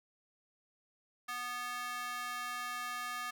square tone with high-pass filter, 245.4 Hz, B3, 11 cents flat, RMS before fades -40 dBFS, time 1.28-3.31 s, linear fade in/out 10 ms, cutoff 1300 Hz, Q 2.2, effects none

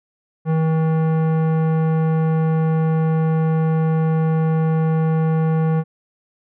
sine tone with tanh clipping, 159.9 Hz, D#3, 48 cents sharp, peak -17 dBFS, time 0.45-5.84 s, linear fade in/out 50 ms, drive 16 dB, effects none

